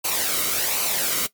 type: noise with flanger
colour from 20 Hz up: white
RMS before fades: -23 dBFS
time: 0.04-1.27 s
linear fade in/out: 10 ms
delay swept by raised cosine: 0.57 to 1.19 ms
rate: 1.3 Hz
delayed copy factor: -0.6
effects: noise-tail reverb RT60 0.1 s tail -17 dB re dry + MP3 96 kbps